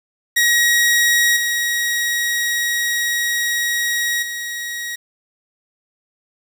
sawtooth tone with level steps, 1898 Hz, A#6, 31 cents sharp, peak -9 / -14 / -21 dBFS, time 0.36-4.96 s, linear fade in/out 10 ms, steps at 1.36 / 4.22 s, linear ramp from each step 10 ms, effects 7-bit

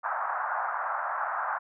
white band-pass noise, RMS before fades -31 dBFS, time 0.03-1.59 s, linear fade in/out 20 ms, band 680 to 1500 Hz, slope 48 dB/octave, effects none

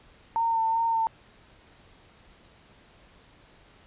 sine tone with vibrato, 908 Hz, A#5, 46 cents flat, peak -22 dBFS, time 0.36-1.07 s, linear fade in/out 0 ms, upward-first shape sine, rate 2.6 Hz, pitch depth 21 cents each way, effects pink hiss -56 dBFS RMS until 3.86 s + resampled to 8000 Hz

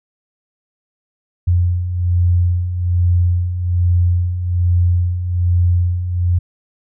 sine beating tone pair, 87.31 / 88.51 Hz, F2 / F2, 0 / +24 cents, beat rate 1.2 Hz, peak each -20 / -13 dBFS, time 1.47-6.39 s, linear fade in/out 10 ms, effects none

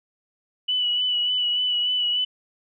sine tone with vibrato, 2960 Hz, F#7, in tune, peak -20 dBFS, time 0.68-2.25 s, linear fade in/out 10 ms, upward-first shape sine, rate 3.4 Hz, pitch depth 25 cents each way, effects none

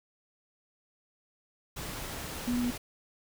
sine tone in noise, 243.5 Hz, B3, 24 cents flat, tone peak -27 dBFS, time 2.47-2.71 s, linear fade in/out 10 ms, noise pink, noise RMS -39 dBFS, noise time 1.76-2.78 s, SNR +9 dB, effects none

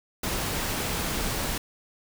pink noise, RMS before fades -29 dBFS, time 0.23-1.58 s, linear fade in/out 5 ms, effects none

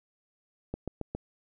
click train, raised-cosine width 2 ms, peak -20 dBFS, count 4, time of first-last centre 0.74-1.15 s, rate 7.32 Hz, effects none

